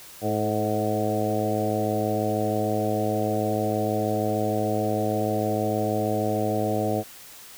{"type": "harmonic tone with a mistuned harmonic", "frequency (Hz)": 106.5, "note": "G#2", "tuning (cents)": 44, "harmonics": [1, 2, 3, 4, 5, 6, 7], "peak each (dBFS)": [-30, -30, -30, -30, -30, -30, -30], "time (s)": [0.21, 7.04], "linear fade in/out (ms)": 50, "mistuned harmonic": 4, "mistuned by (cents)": 24, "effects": ["white hiss -45 dBFS RMS until 7.57 s"]}